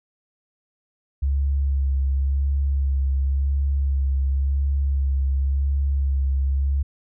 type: tone with vibrato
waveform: sine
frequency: 68.6 Hz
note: C#2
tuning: 17 cents flat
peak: -18 dBFS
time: 1.22-6.83 s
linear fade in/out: 10 ms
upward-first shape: sine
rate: 0.93 Hz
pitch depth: 25 cents each way
effects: none